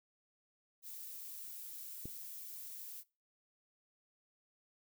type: noise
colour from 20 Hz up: violet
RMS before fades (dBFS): -48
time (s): 0.82-3.04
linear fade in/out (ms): 50
type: click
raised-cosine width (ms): 3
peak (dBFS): -32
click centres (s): 2.056
effects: noise-tail reverb RT60 0.3 s tail -22 dB re dry

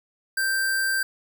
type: tone with sample-and-hold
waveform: sine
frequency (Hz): 1568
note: G6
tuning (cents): 0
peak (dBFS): -21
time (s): 0.37-1.03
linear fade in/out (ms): 5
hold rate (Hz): 6300
effects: none

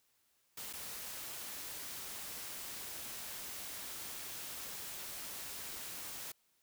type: noise with dropouts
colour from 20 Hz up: white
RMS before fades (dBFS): -45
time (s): 0.57-6.32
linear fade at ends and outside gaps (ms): 5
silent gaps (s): 0.729-0.734
effects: white hiss -75 dBFS RMS until 6.62 s

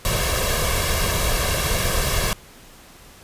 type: noise with comb filter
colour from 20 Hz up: pink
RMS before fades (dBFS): -21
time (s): 0.05-2.33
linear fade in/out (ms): 0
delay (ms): 1.8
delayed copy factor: +0.7
effects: pink hiss -46 dBFS RMS until 3.23 s + resampled to 32000 Hz

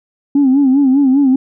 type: tone with vibrato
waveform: sine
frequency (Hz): 271.6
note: C#4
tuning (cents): -35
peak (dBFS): -6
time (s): 0.35-1.36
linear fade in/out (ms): 5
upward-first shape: sine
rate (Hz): 5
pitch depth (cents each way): 100
effects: tanh soft clip ceiling -4 dBFS

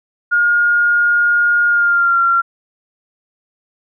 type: tone with pitch glide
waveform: sine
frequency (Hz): 1425 to 1374.9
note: F6 to F6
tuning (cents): +34 to -27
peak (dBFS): -10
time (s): 0.31-2.42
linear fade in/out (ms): 20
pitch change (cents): -61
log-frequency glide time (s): 1.67-2.2
effects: none

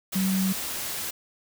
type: tone in noise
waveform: sine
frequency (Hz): 190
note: F#3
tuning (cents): +46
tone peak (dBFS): -22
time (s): 0.15-0.53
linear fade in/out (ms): 10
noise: white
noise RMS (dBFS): -32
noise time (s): 0.12-1.11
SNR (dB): +7
effects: none

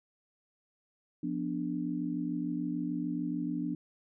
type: chord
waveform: sine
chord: B diminished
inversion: second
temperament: equal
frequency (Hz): 174.61 / 246.9 / 293.7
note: F3 / B3 / D4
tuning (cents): 0 / 0 / 0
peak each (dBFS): -37 / -36 / -34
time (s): 1.23-3.75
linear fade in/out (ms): 5
effects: none

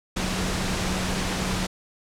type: tone in noise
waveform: sine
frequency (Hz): 185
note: F#3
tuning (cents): 0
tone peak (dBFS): -30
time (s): 0.16-1.67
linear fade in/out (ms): 10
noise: pink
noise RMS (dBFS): -27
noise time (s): 0.16-1.67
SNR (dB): -6
effects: low-pass 8000 Hz 12 dB/octave

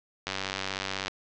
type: click train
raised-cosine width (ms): 0.2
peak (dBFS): -13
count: 79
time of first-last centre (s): 0.27-1.081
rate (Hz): 96.2
effects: low-pass 6000 Hz 12 dB/octave

